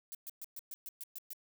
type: noise bursts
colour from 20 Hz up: violet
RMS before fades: -44 dBFS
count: 9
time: 0.12-1.332 s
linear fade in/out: 0 ms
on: 28 ms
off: 120 ms
effects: none